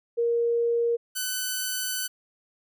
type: tone pair in turn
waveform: sine / 5% pulse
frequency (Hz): 469.2 / 1504.3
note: A#4 / F#6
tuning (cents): +11 / +28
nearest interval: octave + minor sixth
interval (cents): 2017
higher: second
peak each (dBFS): -21 / -16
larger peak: second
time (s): 0.17-0.97 / 1.15-2.08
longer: second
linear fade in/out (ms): 20
effects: none